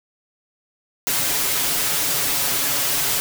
white noise with comb filter, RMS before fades -21 dBFS, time 1.07-3.2 s, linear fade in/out 0 ms, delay 7.1 ms, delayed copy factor +1, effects none

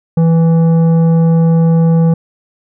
sine tone with tanh clipping, 164.81 Hz, E3, in tune, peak -8 dBFS, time 0.17-2.14 s, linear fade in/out 5 ms, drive 10 dB, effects none

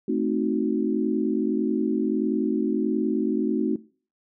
sine chord, A diminished seventh, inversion none, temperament equal, 220 / 261.6 / 311.1 / 370 Hz, A3 / C4 / Eb4 / Gb4, 0 / 0 / 0 / 0 cents, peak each -27 dBFS, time 0.08-3.76 s, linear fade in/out 5 ms, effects noise-tail reverb RT60 0.4 s tail -20 dB re dry

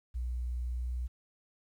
sine tone with pitch glide, 60.9 to 61.43 Hz, B1 to B1, -24 to -9 cents, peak -32 dBFS, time 0.14-1.08 s, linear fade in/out 20 ms, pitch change +15 cents, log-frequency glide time 0.74-0.89 s, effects 11-bit

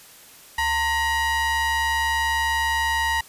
square ring-modulated tone, 490 Hz, B4, 14 cents flat, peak -18 dBFS, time 0.58-3.21 s, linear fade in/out 5 ms, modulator 1400 Hz, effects white hiss -47 dBFS RMS until 3.28 s + resampled to 32000 Hz

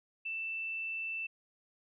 sine tone, 2660 Hz, E7, 15 cents sharp, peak -35 dBFS, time 0.25-1.27 s, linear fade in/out 10 ms, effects none

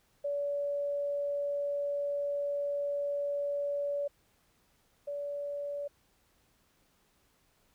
sine tone pair in turn, 572 / 574 Hz, D5 / D5, -46 / -40 cents, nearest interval unison, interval 6 cents, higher second, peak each -30 / -34 dBFS, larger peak first, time 0.24-4.08 / 5.07-5.88 s, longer first, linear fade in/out 10 ms, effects pink hiss -70 dBFS RMS until 7.74 s

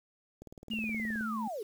click train, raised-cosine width 2 ms, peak -34 dBFS, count 16, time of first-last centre 0.42-1.209 s, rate 19 Hz
sine tone with vibrato, 220.3 Hz, A3, 2 cents sharp, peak -34 dBFS, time 0.7-1.48 s, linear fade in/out 5 ms, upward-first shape sine, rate 16 Hz, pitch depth 21 cents each way
sine linear sweep, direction down, 2881 to 381 Hz, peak -35 dBFS, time 0.71-1.63 s, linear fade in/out 5 ms
effects 9-bit

